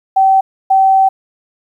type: tone pair in turn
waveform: sine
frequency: 770 / 770 Hz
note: G5 / G5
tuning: -31 / -31 cents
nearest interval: unison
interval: 0 cents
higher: neither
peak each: -6 dBFS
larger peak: neither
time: 0.16-0.41 / 0.7-1.09 s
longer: second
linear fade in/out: 10 ms
effects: 8-bit